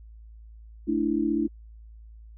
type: chord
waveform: sine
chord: A suspended fourth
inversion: none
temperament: equal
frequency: 220 / 293.7 / 329.6 Hz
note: A3 / D4 / E4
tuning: 0 / 0 / 0 cents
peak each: -29 / -26 / -26 dBFS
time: 0.87-1.48 s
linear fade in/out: 20 ms
effects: added 55 Hz sine -44 dBFS peak until 2.37 s